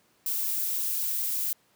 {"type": "noise", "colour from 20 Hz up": "violet", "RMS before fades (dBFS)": -29, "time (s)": [0.26, 1.53], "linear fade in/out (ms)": 2, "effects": ["pink hiss -65 dBFS RMS until 1.75 s", "high-pass 150 Hz 12 dB/octave"]}